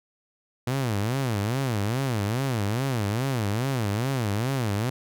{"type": "tone with vibrato", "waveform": "sawtooth", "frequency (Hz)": 117.2, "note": "A#2", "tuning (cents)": 10, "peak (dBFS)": -20, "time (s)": [0.67, 4.9], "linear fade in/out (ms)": 5, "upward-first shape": "sine", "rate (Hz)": 2.4, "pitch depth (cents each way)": 280, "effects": []}